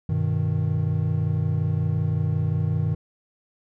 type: chord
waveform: triangle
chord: G augmented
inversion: none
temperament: equal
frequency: 98 / 123.47 / 155.56 Hz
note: G2 / B2 / D#3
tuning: 0 / 0 / 0 cents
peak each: -23 / -25 / -22 dBFS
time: 0.09-2.95 s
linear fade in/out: 5 ms
effects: none